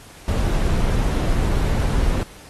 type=noise; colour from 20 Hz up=brown; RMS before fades=-19 dBFS; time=0.28-2.23 s; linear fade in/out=2 ms; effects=pink hiss -44 dBFS RMS until 2.49 s + AAC 32 kbps